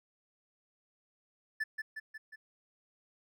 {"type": "tone with echo", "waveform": "triangle", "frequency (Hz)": 1749, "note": "A6", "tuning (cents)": -11, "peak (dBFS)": -29, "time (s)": [1.6, 1.64], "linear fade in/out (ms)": 10, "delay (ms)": 180, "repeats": 4, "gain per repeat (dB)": -4, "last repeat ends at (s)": 2.36, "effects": []}